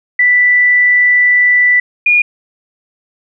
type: tone pair in turn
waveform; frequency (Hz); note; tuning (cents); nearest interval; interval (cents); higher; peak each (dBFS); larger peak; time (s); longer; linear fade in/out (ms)
sine; 1975.5 / 2435; B6 / D#7; 0 / -38; major third; 362; second; -6; neither; 0.19-1.8 / 2.06-2.22; first; 5
effects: none